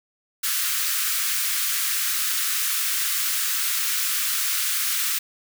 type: high-pass noise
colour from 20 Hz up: white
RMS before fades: -24 dBFS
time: 0.43-5.19 s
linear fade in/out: 10 ms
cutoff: 1200 Hz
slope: 48 dB/octave
effects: none